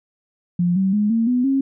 sine tone with pitch steps, 175.6 / 191.49 / 208.8 / 227.7 / 248.3 / 270.8 Hz, F3 / G3 / G#3 / A#3 / B3 / C#4, +10 / -40 / +10 / -40 / +9 / -40 cents, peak -15 dBFS, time 0.59-1.61 s, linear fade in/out 5 ms, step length 170 ms, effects none

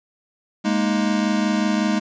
square chord, Ab suspended second, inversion none, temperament equal, 207.7 / 233.1 / 311.1 Hz, Ab3 / Bb3 / Eb4, 0 / 0 / 0 cents, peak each -21 / -25 / -25 dBFS, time 0.64-2 s, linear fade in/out 20 ms, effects resampled to 16000 Hz + 8-bit

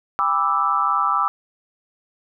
sine chord, E minor seventh, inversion first, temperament equal with one note detuned, 801.9 / 987.8 / 1174.7 / 1318.5 Hz, G5 / B5 / D6 / E6, +39 / 0 / 0 / 0 cents, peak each -26 / -25 / -20 / -21 dBFS, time 0.19-1.28 s, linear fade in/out 0 ms, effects none

